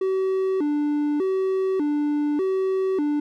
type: tone with vibrato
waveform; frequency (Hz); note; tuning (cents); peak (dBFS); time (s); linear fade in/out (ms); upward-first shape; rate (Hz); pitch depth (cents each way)
triangle; 334.8; E4; +27; -18; 0.01-3.2; 5; square; 0.84; 220
effects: none